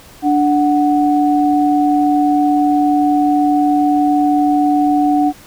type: tone pair together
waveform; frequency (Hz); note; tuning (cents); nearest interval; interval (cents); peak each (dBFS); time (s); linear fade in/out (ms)
sine; 293.7 / 740.1; D4 / F#5; 0 / 0; octave + major third; 1600; -12 / -14; 0.22-5.33; 50
effects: pink hiss -41 dBFS RMS until 5.46 s